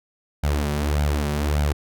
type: tone with flanger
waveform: sawtooth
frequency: 73.42 Hz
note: D2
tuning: in tune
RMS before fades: -22 dBFS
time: 0.43-1.73 s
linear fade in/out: 10 ms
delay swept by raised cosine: 1.3 to 5.3 ms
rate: 1.7 Hz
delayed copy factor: +0.65
effects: none